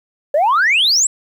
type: exponential sweep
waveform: sine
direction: up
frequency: 554.4 to 8070 Hz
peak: -9 dBFS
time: 0.34-1.07 s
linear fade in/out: 5 ms
effects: tanh soft clip ceiling -8 dBFS + 8-bit